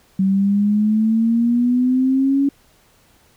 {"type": "exponential sweep", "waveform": "sine", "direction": "up", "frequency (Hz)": [190, 281], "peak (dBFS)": -13, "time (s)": [0.19, 2.49], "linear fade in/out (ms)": 5, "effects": ["pink hiss -55 dBFS RMS until 3.36 s"]}